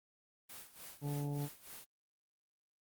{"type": "noise with tremolo", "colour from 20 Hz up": "white", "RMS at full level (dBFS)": -49, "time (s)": [0.49, 1.85], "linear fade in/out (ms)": 10, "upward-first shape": "sine", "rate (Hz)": 3.4, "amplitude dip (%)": 80}
{"type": "harmonic tone", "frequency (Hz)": 144.2, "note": "D3", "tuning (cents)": -31, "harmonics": [1, 2, 3, 4, 5, 6], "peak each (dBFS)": [-36, -43, -47, -54, -54, -52], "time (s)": [1.01, 1.49], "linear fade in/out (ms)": 50}
{"effects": ["Opus 24 kbps"]}